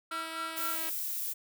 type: tone with tremolo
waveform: triangle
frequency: 1358 Hz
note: F6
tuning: 49 cents flat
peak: -32 dBFS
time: 0.11-0.75 s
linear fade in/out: 2 ms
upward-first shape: sine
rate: 4 Hz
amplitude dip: 85%
type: tone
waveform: 5% pulse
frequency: 323.8 Hz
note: E4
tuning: 31 cents flat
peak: -27 dBFS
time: 0.11-0.9 s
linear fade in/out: 10 ms
type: noise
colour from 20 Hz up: violet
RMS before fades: -35 dBFS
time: 0.56-1.34 s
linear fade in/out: 20 ms
effects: none